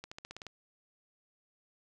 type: accelerating click train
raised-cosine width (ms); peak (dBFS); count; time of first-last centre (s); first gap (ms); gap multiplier
0.2; -26; 8; 0.04-0.467; 75; 0.93
effects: none